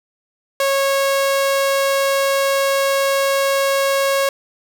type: tone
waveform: sawtooth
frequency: 549 Hz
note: C#5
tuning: 17 cents flat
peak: -11 dBFS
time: 0.6-4.29 s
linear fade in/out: 2 ms
effects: none